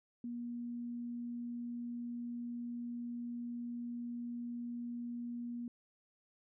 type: tone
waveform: sine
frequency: 239 Hz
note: A#3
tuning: 43 cents sharp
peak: -39 dBFS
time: 0.24-5.68 s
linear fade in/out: 2 ms
effects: none